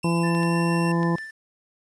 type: tone with pitch glide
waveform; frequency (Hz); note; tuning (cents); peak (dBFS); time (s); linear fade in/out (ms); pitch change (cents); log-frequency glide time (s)
sawtooth; 2697 to 2717; E7 to F7; +39 to -48; -30; 0.03-0.92; 5; +13; 0.29-0.53
type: harmonic tone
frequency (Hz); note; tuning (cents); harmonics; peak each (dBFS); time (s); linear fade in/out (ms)
168.9; E3; +42; 1 / 2 / 3 / 4 / 5 / 6; -21 / -26 / -32 / -38 / -34 / -30; 0.04-1.16; 5
type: tone with tremolo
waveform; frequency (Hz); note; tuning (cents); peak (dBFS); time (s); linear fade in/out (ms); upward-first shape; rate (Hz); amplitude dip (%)
triangle; 1769; A6; +9; -30; 0.23-1.31; 10; sine; 6.4; 45
type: clicks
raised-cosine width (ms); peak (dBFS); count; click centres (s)
0.2; -23; 4; 0.35 / 0.432 / 1.031 / 1.184
effects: resampled to 24000 Hz + 9-bit